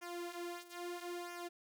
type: tone with flanger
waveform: sawtooth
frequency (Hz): 349.2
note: F4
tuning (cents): 0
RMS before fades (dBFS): -45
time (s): 0.01-1.49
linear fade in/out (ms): 20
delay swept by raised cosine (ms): 0.24 to 5.74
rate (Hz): 0.76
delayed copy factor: -0.75
effects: none